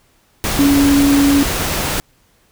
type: tone in noise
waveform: sine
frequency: 281.8 Hz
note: C#4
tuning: 29 cents sharp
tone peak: -9 dBFS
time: 0.59-1.43 s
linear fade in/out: 0 ms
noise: pink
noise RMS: -19 dBFS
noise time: 0.44-2 s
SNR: +7 dB
effects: pink hiss -56 dBFS RMS until 2.51 s